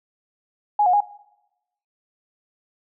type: tone with pitch steps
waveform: sine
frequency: 832 / 723 / 823 Hz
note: G#5 / F#5 / G#5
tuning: +3 / -40 / -16 cents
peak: -14 dBFS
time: 0.79-1.006 s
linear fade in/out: 5 ms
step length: 72 ms
effects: noise-tail reverb RT60 0.9 s tail -20 dB re dry